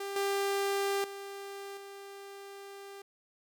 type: tone with level steps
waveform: sawtooth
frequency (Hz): 396.9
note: G4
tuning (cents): +22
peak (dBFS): -32 / -25 / -37 / -41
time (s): 0-3.02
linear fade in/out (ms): 5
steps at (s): 0.16 / 1.04 / 1.77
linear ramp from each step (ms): 2
effects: none